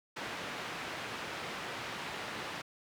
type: band-pass noise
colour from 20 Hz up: white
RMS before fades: -41 dBFS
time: 0.16-2.62 s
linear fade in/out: 10 ms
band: 100 to 2400 Hz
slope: 12 dB/octave
effects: none